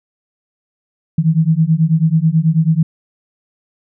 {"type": "beating tone pair", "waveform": "sine", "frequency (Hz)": [156.2, 165.4], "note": ["D#3", "E3"], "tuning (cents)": [7, 6], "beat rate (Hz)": 9.2, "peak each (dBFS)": -13, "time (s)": [1.18, 2.83], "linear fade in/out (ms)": 5, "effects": []}